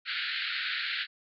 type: band-pass noise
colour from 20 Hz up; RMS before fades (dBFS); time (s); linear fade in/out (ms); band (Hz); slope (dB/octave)
pink; -33; 0.05-1.07; 50; 1400 to 4500; 96
effects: none